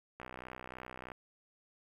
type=click train; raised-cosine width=0.5 ms; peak=-30 dBFS; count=59; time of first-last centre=0.2-1.118 s; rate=63.2 Hz; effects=10-bit